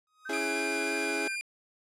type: tone with exponential growth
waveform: 45% pulse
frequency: 1255 Hz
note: D#6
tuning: 15 cents sharp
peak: -38 dBFS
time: 0.07-0.37 s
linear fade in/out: 1 ms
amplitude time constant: 65 ms
type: tone with vibrato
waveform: sine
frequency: 1532 Hz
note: G6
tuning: 40 cents flat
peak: -37 dBFS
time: 0.25-1.36 s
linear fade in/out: 10 ms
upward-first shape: sine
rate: 3.1 Hz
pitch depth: 33 cents each way
type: chord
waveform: 30% pulse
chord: C# minor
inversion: none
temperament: equal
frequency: 277.2 / 329.6 / 415.3 Hz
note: C#4 / E4 / G#4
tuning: 0 / 0 / 0 cents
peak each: -35 / -33 / -32 dBFS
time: 0.29-1.28 s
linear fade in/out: 5 ms
type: tone with pitch glide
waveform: 40% pulse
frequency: 2392 to 2406 Hz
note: D7 to D7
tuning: +31 to +41 cents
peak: -32 dBFS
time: 0.33-1.41 s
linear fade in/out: 0 ms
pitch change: +10 cents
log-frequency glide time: 0.45-0.58 s
effects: low-pass 11000 Hz 12 dB/octave